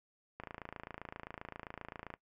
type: click train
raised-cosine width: 0.5 ms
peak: -28 dBFS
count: 49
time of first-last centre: 0.4-2.139 s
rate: 27.6 Hz
effects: noise-tail reverb RT60 0.1 s tail -18 dB re dry